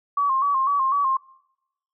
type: tone with vibrato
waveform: sine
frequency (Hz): 1100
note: C#6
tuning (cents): -14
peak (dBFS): -18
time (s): 0.17-1.17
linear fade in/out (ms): 5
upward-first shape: square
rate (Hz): 4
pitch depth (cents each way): 61
effects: noise-tail reverb RT60 0.9 s tail -26 dB re dry